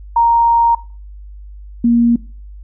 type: tone pair in turn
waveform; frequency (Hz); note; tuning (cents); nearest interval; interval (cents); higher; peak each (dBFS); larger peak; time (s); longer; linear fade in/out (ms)
sine; 932.3 / 235.6; A#5 / A#3; 0 / +19; 2 octaves; 2381; first; -8; neither; 0.16-0.75 / 1.84-2.16; first; 5
effects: noise-tail reverb RT60 0.4 s tail -21 dB re dry + added 50 Hz sine -31 dBFS peak until 2.63 s